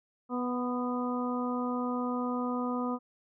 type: harmonic tone with a mistuned harmonic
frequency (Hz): 246.9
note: B3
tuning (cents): 0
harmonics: 1 / 2 / 3 / 4 / 5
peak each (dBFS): -31 / -37 / -41 / -39 / -38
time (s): 0.29-2.99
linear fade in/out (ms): 50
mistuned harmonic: 4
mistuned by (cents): +19
effects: none